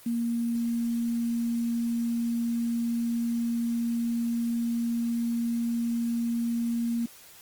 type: tone with quantisation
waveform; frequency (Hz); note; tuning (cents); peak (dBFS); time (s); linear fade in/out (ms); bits
sine; 233.9; A#3; +6; -25; 0.06-7.06; 5; 8
effects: white hiss -51 dBFS RMS until 7.41 s + Opus 24 kbps